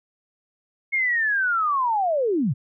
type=linear sweep; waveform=sine; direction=down; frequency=2177 to 105.5 Hz; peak=-19 dBFS; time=0.92-2.54 s; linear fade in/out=20 ms; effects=none